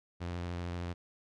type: tone with vibrato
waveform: sawtooth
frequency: 87.31 Hz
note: F2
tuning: in tune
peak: -32 dBFS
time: 0.2-0.94 s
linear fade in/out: 20 ms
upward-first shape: square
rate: 13 Hz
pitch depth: 20 cents each way
effects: low-pass 5000 Hz 12 dB/octave